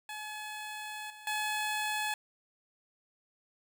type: tone with level steps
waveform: 15% pulse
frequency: 852 Hz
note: G#5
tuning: 44 cents sharp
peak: -33 / -42 / -25 dBFS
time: 0.09-2.14 s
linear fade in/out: 2 ms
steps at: 1.1 / 1.27 s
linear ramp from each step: 2 ms
effects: none